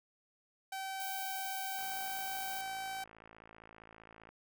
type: tone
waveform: sawtooth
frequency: 770 Hz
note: G5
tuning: 31 cents flat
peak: -35 dBFS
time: 0.72-3.04 s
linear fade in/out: 5 ms
type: noise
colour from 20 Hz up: violet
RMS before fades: -44 dBFS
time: 1-2.61 s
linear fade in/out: 0 ms
type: click train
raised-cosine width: 0.5 ms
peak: -39 dBFS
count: 139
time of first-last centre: 1.79-4.29 s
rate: 55.2 Hz
effects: none